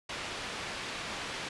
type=low-pass noise; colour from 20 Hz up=white; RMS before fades=-39 dBFS; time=0.09-1.49 s; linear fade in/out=5 ms; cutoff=3300 Hz; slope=12 dB/octave; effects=resampled to 24000 Hz